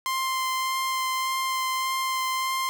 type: tone with vibrato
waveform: sawtooth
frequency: 1046.5 Hz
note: C6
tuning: in tune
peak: -21 dBFS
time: 0.06-2.69 s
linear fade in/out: 0 ms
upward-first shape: sine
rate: 1.7 Hz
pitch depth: 10 cents each way
effects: none